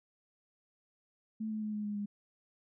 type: tone with pitch steps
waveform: sine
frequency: 218.7 / 215.8 / 213 / 210.2 / 207.4 / 204.6 Hz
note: A3 / A3 / G#3 / G#3 / G#3 / G#3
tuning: -10 / -33 / +44 / +21 / -2 / -26 cents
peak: -34 dBFS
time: 1.4-2.06 s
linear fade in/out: 10 ms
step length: 110 ms
effects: none